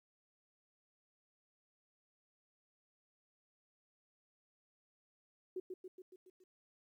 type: tone with echo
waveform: sine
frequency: 370 Hz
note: F#4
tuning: in tune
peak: -38 dBFS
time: 5.56-5.6 s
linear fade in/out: 5 ms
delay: 140 ms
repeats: 6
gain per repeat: -4 dB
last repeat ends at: 6.44 s
effects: 13-bit